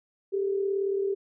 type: tone pair together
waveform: sine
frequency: 392.5 / 430.6 Hz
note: G4 / A4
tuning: +2 / -37 cents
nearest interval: major second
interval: 161 cents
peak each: -25 / -34 dBFS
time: 0.32-1.15 s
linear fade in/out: 20 ms
effects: none